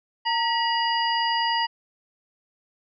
harmonic tone with a mistuned harmonic, 963 Hz, B5, 44 cents flat, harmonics 1 / 2 / 3 / 5, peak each -23 / -29 / -28 / -30 dBFS, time 0.25-1.67 s, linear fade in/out 20 ms, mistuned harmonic 1, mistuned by -74 cents, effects none

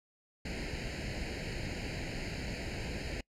pink noise with comb filter, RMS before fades -38 dBFS, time 0.45-3.21 s, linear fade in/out 5 ms, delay 0.43 ms, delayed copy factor +0.9, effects noise-tail reverb RT60 0.1 s tail -25 dB re dry + low-pass 5000 Hz 12 dB/octave

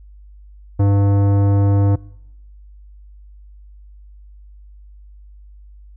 sine tone with tanh clipping, 100 Hz, G2, 35 cents sharp, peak -13 dBFS, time 0.79-1.96 s, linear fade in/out 10 ms, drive 16 dB, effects noise-tail reverb RT60 0.9 s tail -25 dB re dry + added 50 Hz sine -39 dBFS peak until 5.96 s

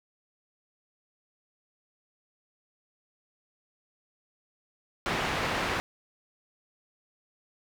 white low-pass noise, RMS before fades -30 dBFS, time 5.06-5.8 s, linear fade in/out 0 ms, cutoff 2000 Hz, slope 12 dB/octave, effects none

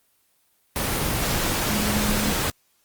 sine tone in noise, 210 Hz, G#3, 19 cents sharp, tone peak -25 dBFS, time 1.7-2.32 s, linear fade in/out 0 ms, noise pink, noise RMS -24 dBFS, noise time 0.76-2.5 s, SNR -4 dB, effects white hiss -65 dBFS RMS until 2.84 s + Opus 24 kbps

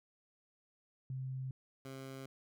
sine / 15% pulse tone pair in turn, 131 / 133.83 Hz, C3 / C3, +2 / +39 cents, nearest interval unison, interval 37 cents, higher second, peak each -38 / -39 dBFS, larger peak first, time 1.1-1.51 / 1.85-2.26 s, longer neither, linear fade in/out 2 ms, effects none

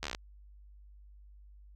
slowing click train, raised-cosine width 0.2 ms, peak -18 dBFS, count 9, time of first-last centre 0.03-0.149 s, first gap 12 ms, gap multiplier 1.06, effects added 50 Hz sine -52 dBFS peak until 1.75 s

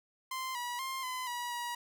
sawtooth tone with pitch steps, 1042 / 969 / 1057 / 1017 / 967 / 960 Hz, C6 / B5 / C6 / C6 / B5 / B5, -7 / -33 / +17 / -50 / -37 / -49 cents, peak -32 dBFS, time 0.31-1.75 s, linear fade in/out 5 ms, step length 240 ms, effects none

